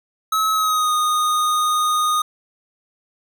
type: tone with pitch glide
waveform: square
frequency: 1288 to 1234.8 Hz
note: E6 to D#6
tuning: -41 to -14 cents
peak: -17 dBFS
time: 0.32-2.22 s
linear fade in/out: 5 ms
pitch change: -73 cents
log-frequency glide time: 0.52-0.92 s
effects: none